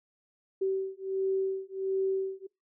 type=beating tone pair; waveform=sine; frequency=383.4 / 384.8 Hz; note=G4 / G4; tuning=-38 / -32 cents; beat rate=1.4 Hz; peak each=-31 dBFS; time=0.61-2.47 s; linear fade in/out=10 ms; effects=noise-tail reverb RT60 0.2 s tail -24 dB re dry